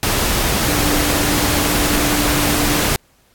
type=tone in noise; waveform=sine; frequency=294.6 Hz; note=D4; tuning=6 cents sharp; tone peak=-21 dBFS; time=0.68-2.8 s; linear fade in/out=0 ms; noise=pink; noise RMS=-17 dBFS; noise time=0.03-2.96 s; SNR=-7 dB; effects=pink hiss -56 dBFS RMS until 3.34 s + AAC 64 kbps